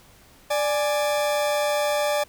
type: tone pair together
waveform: 40% pulse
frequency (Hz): 589.2 / 834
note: D5 / G#5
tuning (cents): +6 / +7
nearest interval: tritone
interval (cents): 601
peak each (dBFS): -21 / -27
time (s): 0.5-2.24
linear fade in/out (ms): 10
effects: pink hiss -53 dBFS RMS until 2.28 s